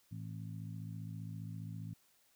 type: harmonic tone with a mistuned harmonic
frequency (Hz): 55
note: A1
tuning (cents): 0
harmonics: 2 / 3 / 4 / 5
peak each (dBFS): -44 / -46 / -54 / -56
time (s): 0.11-1.94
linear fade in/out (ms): 10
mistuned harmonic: 5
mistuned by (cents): -39
effects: white hiss -71 dBFS RMS until 2.35 s